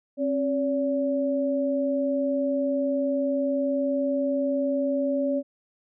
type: tone pair together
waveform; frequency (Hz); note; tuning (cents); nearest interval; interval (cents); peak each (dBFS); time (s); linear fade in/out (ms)
sine; 269.4 / 570; C#4 / C#5; -49 / +48; octave + minor second; 1297; -25; 0.17-5.43; 50
effects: none